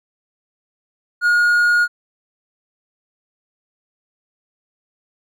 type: tone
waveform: triangle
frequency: 1435 Hz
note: F6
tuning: 47 cents sharp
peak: -10 dBFS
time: 1.21-1.88 s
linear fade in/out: 50 ms
effects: none